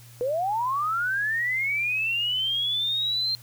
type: linear sweep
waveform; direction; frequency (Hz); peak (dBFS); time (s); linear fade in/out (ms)
sine; up; 472.1 to 4186; -23; 0.21-3.35; 0
effects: added 119 Hz sine -47 dBFS peak until 3.42 s + white hiss -52 dBFS RMS until 3.42 s